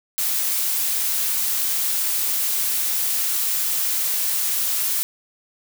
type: noise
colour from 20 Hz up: blue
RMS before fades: -22 dBFS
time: 0.18-5.03 s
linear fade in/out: 0 ms
effects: none